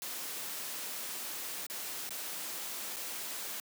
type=noise with dropouts; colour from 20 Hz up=white; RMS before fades=-40 dBFS; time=0.02-3.6 s; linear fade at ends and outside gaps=1 ms; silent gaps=1.666-1.699 / 2.092-2.106 / 2.962-2.966 s; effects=high-pass 200 Hz 12 dB/octave